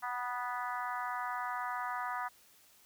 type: harmonic tone with a mistuned harmonic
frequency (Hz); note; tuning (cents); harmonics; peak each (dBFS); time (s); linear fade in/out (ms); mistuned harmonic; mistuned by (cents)
246.9; B3; 0; 3 / 4 / 5 / 6 / 7 / 8; -41 / -39 / -40 / -44 / -46 / -48; 0.02-2.29; 20; 4; -18
effects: white hiss -63 dBFS RMS until 2.85 s